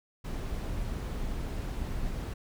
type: noise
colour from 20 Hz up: brown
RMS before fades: -34 dBFS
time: 0.24-2.34 s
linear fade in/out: 10 ms
effects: none